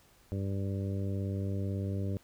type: harmonic tone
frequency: 98 Hz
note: G2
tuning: in tune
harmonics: 1 / 2 / 3 / 4 / 5 / 6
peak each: -32 / -38 / -42 / -44 / -46 / -48 dBFS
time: 0.32-2.17 s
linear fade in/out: 0 ms
effects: pink hiss -63 dBFS RMS until 2.23 s